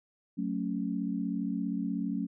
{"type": "chord", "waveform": "sine", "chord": "F# minor", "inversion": "none", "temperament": "just", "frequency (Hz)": [185, 222, 277.5], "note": ["F#3", "A3", "C#4"], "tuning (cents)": [0, 16, 2], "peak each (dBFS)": -34, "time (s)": [0.37, 2.27], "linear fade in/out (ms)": 20, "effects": []}